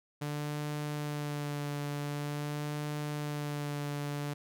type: tone with vibrato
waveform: sawtooth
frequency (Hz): 146.83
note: D3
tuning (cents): 0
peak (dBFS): -30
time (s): 0.21-4.34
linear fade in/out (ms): 10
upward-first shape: sine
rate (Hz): 0.46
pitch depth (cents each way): 22
effects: none